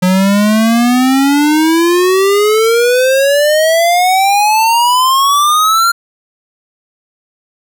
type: exponential sweep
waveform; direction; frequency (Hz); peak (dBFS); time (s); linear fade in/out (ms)
square; up; 180.6 to 1396.9; -8; 0.02-5.92; 10
effects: none